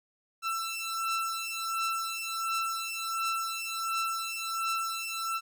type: beating tone pair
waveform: sawtooth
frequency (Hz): 1335 / 1336.4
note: E6 / E6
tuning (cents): +22 / +23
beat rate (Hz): 1.4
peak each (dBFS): -30 / -30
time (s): 0.42-5.41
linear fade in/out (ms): 50
effects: none